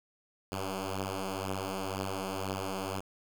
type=beating tone pair; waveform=5% pulse; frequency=94.6 / 96.6 Hz; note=F#2 / G2; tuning=+39 / -25 cents; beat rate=2 Hz; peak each=-29 / -24 dBFS; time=0.51-3.01 s; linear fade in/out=20 ms; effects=8-bit